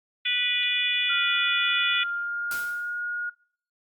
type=harmonic tone; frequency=491.2 Hz; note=B4; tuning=9 cents flat; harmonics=3 / 4 / 5 / 6 / 7; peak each=-36 / -30 / -26 / -29 / -27 dBFS; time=0.25-2.04 s; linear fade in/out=10 ms
type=tone with pitch glide; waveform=sine; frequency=1396.9 to 1437 Hz; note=F6 to F6; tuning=0 to +49 cents; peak=-27 dBFS; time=1.09-3.3 s; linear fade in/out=10 ms; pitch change=+49 cents; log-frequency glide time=2-2.98 s
type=noise with exponential decay; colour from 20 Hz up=white; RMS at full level=-34 dBFS; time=2.51-3.02 s; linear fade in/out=2 ms; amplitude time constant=110 ms
effects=noise-tail reverb RT60 0.5 s tail -23 dB re dry + Opus 32 kbps